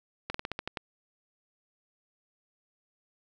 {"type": "slowing click train", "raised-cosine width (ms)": 0.3, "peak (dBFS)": -17, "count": 8, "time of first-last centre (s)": [0.3, 0.772], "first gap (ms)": 44, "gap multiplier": 1.14, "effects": []}